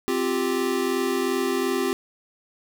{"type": "chord", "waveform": "square", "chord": "C suspended fourth", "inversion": "none", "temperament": "equal", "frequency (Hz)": [261.6, 349.2, 392], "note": ["C4", "F4", "G4"], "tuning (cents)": [0, 0, 0], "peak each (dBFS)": [-28, -28, -26], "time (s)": [0.08, 1.93], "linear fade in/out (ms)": 0, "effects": []}